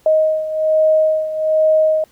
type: beating tone pair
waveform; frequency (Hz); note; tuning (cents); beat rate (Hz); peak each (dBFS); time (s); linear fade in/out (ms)
sine; 626 / 627.2; D#5 / D#5; +10 / +14; 1.2; -13 / -18; 0.06-2.04; 2
effects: pink hiss -54 dBFS RMS until 2.11 s